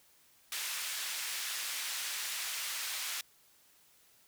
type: band-pass noise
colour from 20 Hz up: pink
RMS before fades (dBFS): -38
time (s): 0.52-3.21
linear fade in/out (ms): 2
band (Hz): 2000 to 15000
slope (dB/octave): 12
effects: white hiss -65 dBFS RMS until 4.27 s